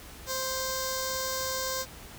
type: tone with notch filter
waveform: 5% pulse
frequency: 523.3 Hz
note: C5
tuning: in tune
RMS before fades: -32 dBFS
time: 0.26-1.86 s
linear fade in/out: 50 ms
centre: 2600 Hz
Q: 0.63
effects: added 65 Hz sine -53 dBFS peak until 2.18 s + pink hiss -47 dBFS RMS until 2.18 s